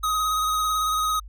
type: tone with vibrato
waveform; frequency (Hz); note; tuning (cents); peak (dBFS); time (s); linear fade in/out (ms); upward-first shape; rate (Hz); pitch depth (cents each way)
square; 1259; D#6; +20; -22; 0.03-1.2; 10; sine; 18; 21
effects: added 50 Hz sine -38 dBFS peak until 1.28 s